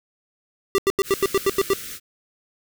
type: tone bursts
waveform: square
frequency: 392 Hz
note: G4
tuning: in tune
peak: -16 dBFS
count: 9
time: 0.75-1.734 s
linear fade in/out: 0 ms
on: 32 ms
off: 87 ms
type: band-stop noise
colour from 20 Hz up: white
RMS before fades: -35 dBFS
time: 1.03-2 s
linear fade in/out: 50 ms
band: 540 to 1200 Hz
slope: 96 dB/octave
effects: none